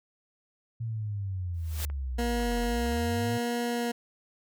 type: linear two-way sweep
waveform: sine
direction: down then up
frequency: 116.54 to 42.42 to 116.54 Hz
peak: -30 dBFS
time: 0.8-3.38 s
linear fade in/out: 10 ms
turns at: 2.62 s
type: noise with exponential growth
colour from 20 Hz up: white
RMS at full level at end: -33 dBFS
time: 1.54-1.85 s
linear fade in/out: 0 ms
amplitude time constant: 66 ms
type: clicks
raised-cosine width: 0.5 ms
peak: -31 dBFS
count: 11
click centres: 1.801 / 1.9 / 2.202 / 2.401 / 2.431 / 2.519 / 2.575 / 2.635 / 2.861 / 2.923 / 2.973 s
type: tone with vibrato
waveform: 20% pulse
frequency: 237.2 Hz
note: A#3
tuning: 30 cents sharp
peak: -23 dBFS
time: 2.18-3.92 s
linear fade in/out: 10 ms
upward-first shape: sine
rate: 0.87 Hz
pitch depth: 10 cents each way
effects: none